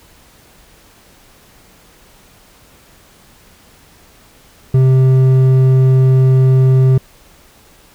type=tone with hard clipping; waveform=sine; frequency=130.81 Hz; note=C3; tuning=in tune; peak=-8 dBFS; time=4.74-6.98 s; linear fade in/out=5 ms; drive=6 dB; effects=pink hiss -46 dBFS RMS until 7.94 s